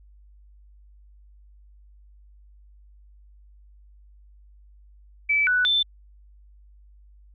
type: tone with pitch steps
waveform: sine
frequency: 2307 / 1485 / 3539 Hz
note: D7 / F#6 / A7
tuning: -31 / +6 / +9 cents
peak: -18 dBFS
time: 5.29-5.83 s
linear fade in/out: 10 ms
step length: 180 ms
effects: added 50 Hz sine -49 dBFS peak until 7.34 s